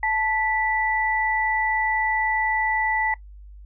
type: tone pair together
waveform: sine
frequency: 876.1 / 1970 Hz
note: A5 / B6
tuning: -8 / -5 cents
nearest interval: octave + major second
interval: 1403 cents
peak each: -23 dBFS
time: 0.03-3.14 s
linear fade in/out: 2 ms
effects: noise-tail reverb RT60 0.1 s tail -20 dB re dry + added 50 Hz sine -40 dBFS peak until 3.65 s